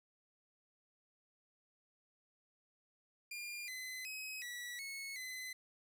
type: tone with pitch steps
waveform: sawtooth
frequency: 2406 / 2030 / 2543 / 1944 / 2194 / 2028 Hz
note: D7 / B6 / D#7 / B6 / C#7 / B6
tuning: +41 / +47 / +37 / -28 / -18 / +45 cents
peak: -40 dBFS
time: 3.31-5.53 s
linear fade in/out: 5 ms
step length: 370 ms
effects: none